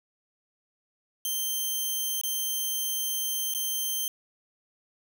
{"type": "tone with dropouts", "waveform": "5% pulse", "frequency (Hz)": 3136, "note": "G7", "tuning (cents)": 0, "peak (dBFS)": -19, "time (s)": [1.25, 4.08], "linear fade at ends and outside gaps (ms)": 1, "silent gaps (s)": [[2.213, 2.235], [3.538, 3.548]], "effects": ["8-bit"]}